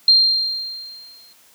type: tone with exponential decay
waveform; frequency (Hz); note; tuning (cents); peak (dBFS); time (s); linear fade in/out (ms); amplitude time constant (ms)
sine; 4186; C8; 0; -7; 0.08-1.33; 2; 270
effects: white hiss -52 dBFS RMS until 1.54 s + high-pass 100 Hz 12 dB/octave